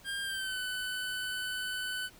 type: tone with pitch glide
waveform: 25% pulse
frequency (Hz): 1602 to 1503.4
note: G6 to F#6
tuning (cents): +37 to +27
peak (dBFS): -30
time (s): 0.04-2.1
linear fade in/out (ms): 50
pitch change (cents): -110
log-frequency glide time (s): 0.22-0.59
effects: pink hiss -57 dBFS RMS until 2.19 s